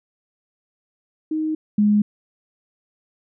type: tone pair in turn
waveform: sine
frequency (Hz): 312.3 / 208.4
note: D#4 / G#3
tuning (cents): +7 / +6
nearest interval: perfect fifth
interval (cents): 701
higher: first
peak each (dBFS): -20 / -13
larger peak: second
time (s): 1.31-1.55 / 1.78-2.02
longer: neither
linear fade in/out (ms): 5
effects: none